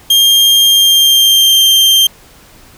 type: tone with pitch glide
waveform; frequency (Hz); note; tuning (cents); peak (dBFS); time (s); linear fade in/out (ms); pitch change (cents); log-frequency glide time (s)
40% pulse; 3206 to 3160; G7 to G7; +38 to +13; -4; 0.1-2.07; 5; -25; 0.65-1.61
effects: pink hiss -41 dBFS RMS until 2.77 s